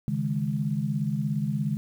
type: chord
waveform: sine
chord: C# suspended second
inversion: none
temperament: equal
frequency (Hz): 138.59 / 155.56 / 207.7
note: C#3 / D#3 / G#3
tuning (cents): 0 / 0 / 0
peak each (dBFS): -29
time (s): 0.08-1.77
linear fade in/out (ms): 0
effects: 9-bit